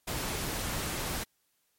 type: noise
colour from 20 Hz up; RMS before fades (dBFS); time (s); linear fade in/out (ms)
pink; -34; 0.07-1.24; 10
effects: white hiss -74 dBFS RMS until 1.78 s + MP3 64 kbps